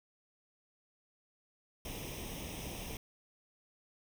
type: noise with comb filter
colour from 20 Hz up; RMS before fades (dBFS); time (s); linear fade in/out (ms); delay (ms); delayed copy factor
pink; -43; 1.85-2.97; 2; 0.34; +0.75
effects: none